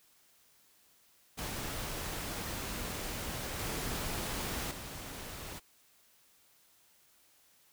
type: noise with level steps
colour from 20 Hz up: pink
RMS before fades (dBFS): -39 / -37 / -44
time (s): 1.37-5.6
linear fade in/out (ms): 20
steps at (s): 3.59 / 4.71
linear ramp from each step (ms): 2
effects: white hiss -66 dBFS RMS until 7.72 s